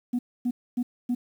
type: tone bursts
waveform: sine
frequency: 244.6 Hz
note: B3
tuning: 16 cents flat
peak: -21 dBFS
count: 4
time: 0.13-1.15 s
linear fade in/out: 10 ms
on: 60 ms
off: 260 ms
effects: tanh soft clip ceiling -20 dBFS + 9-bit